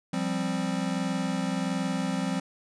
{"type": "chord", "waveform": "square", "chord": "F suspended second", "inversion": "none", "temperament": "equal", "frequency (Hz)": [174.61, 196, 261.6], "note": ["F3", "G3", "C4"], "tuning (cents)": [0, 0, 0], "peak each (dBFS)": -32, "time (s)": [0.13, 2.4], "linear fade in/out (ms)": 5, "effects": ["resampled to 22050 Hz"]}